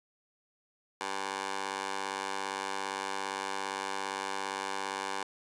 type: tone with high-pass filter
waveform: 15% pulse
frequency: 97.5 Hz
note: G2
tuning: 9 cents flat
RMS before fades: -36 dBFS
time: 1.01-5.23 s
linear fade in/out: 0 ms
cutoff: 730 Hz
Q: 1.4
effects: resampled to 22050 Hz